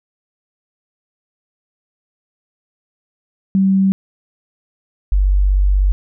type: tone pair in turn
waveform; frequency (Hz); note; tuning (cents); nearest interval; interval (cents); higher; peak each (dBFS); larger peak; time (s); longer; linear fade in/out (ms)
sine; 192.7 / 48.17; G3 / G1; -29 / -30; 2 octaves; 2401; first; -10; neither; 3.55-3.92 / 5.12-5.92; second; 0
effects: none